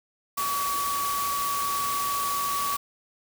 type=tone in noise; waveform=sine; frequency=1135 Hz; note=C#6; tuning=41 cents sharp; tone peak=-26 dBFS; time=0.37-2.77 s; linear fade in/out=10 ms; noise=white; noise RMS=-32 dBFS; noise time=0.37-2.77 s; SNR=+3 dB; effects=none